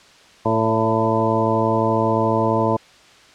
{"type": "harmonic tone with a mistuned harmonic", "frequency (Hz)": 111.6, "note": "A2", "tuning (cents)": 25, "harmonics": [1, 2, 3, 4, 5, 6, 8, 9], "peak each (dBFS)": [-24, -24, -24, -24, -24, -24, -24, -24], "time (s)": [0.45, 2.77], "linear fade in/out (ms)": 10, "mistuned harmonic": 5, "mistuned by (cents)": 18, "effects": ["white hiss -48 dBFS RMS until 3.34 s", "low-pass 5000 Hz 12 dB/octave"]}